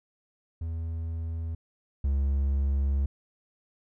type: tone pair in turn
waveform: triangle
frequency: 82 / 69.1 Hz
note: E2 / C#2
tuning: -9 / -5 cents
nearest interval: minor third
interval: 296 cents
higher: first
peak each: -28 / -21 dBFS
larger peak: second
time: 0.61-1.55 / 2.04-3.06 s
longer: second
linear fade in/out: 5 ms
effects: none